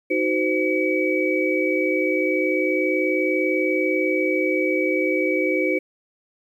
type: tone cluster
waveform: sine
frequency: 312.8 / 373.1 / 515 / 2277 Hz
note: D#4 / F#4 / C5 / C#7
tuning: +9 / +14 / -28 / +46 cents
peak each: -24 dBFS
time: 0.1-5.79 s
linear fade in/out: 10 ms
effects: 9-bit